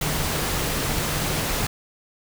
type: tone in noise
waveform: sine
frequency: 150.8 Hz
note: D3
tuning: 46 cents sharp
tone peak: -33 dBFS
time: 0.01-1.67 s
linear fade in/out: 5 ms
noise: pink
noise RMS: -25 dBFS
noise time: 0.01-1.67 s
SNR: -11 dB
effects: none